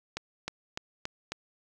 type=accelerating click train; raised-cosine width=0.2 ms; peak=-16 dBFS; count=5; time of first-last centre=0.17-1.32 s; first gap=310 ms; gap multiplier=0.95; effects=none